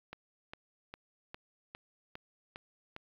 click train, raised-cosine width 0.3 ms, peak -27 dBFS, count 8, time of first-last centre 0.13-2.964 s, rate 2.47 Hz, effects low-pass 4000 Hz 12 dB/octave + 10-bit

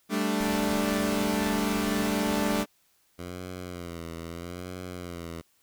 sawtooth chord, G suspended second, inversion none, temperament equal, 196 / 220 / 293.7 Hz, G3 / A3 / D4, 0 / 0 / 0 cents, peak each -26 / -25 / -26 dBFS, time 0.09-2.66 s, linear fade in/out 50 ms
pink noise, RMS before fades -38 dBFS, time 0.4-2.64 s, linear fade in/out 10 ms
10% pulse tone with vibrato, 87 Hz, F2, 6 cents flat, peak -28 dBFS, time 3.18-5.42 s, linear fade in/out 20 ms, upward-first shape sine, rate 0.78 Hz, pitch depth 85 cents each way
effects white hiss -67 dBFS RMS until 5.62 s

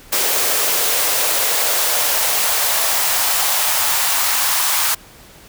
white noise with high-pass filter sweep, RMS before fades -17 dBFS, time 0.12-4.95 s, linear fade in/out 10 ms, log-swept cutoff 420 to 1000 Hz, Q 1.8, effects pink hiss -43 dBFS RMS until 5.48 s

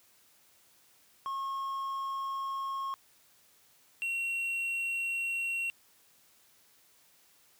triangle tone pair in turn, 1085 / 2734 Hz, C#6 / F7, -37 / -37 cents, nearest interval octave + major third, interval 1600 cents, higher second, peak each -31 / -29 dBFS, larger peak second, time 1.26-2.94 / 4.02-5.7 s, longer neither, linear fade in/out 0 ms, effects white hiss -64 dBFS RMS until 7.59 s + high-pass 60 Hz 12 dB/octave

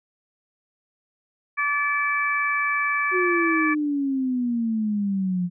harmonic tone, 578 Hz, D5, 28 cents flat, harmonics 2 / 3 / 4, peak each -25 / -25 / -25 dBFS, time 1.57-3.75 s, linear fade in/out 20 ms
sine exponential sweep, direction down, 371.7 to 174.61 Hz, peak -21 dBFS, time 3.11-5.5 s, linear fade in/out 50 ms
effects none

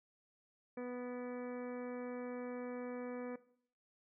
harmonic tone with a mistuned harmonic, 246.9 Hz, B3, in tune, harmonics 1 / 2 / 3 / 4 / 5 / 6 / 7 / 8 / 9, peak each -44 / -43 / -56 / -57 / -58 / -63 / -58 / -65 / -60 dBFS, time 0.77-3.36 s, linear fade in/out 5 ms, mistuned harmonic 9, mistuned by +51 cents, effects noise-tail reverb RT60 0.6 s tail -18 dB re dry

